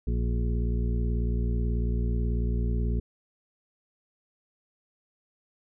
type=harmonic tone with a mistuned harmonic; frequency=58.27 Hz; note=A#1; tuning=in tune; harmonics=1 / 2 / 3 / 4 / 6 / 7; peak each=-25 / -32 / -36 / -36 / -42 / -41 dBFS; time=0.07-3 s; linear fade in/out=5 ms; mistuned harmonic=7; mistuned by=+52 cents; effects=none